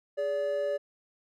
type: tone pair together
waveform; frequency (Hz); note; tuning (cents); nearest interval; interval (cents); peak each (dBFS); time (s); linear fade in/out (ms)
triangle; 415.3 / 575.7; G#4 / D5; 0 / -35; tritone; 565; -33 / -26; 0.17-0.78; 20
effects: none